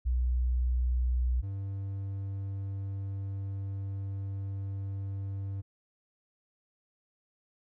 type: tone pair in turn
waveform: sine / triangle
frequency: 61.74 / 98.01 Hz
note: B1 / G2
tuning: 0 / 0 cents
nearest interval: minor sixth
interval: 800 cents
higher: second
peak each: -25 / -31 dBFS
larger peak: first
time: 0.05-1.42 / 1.42-5.62 s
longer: second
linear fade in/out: 20 ms
effects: none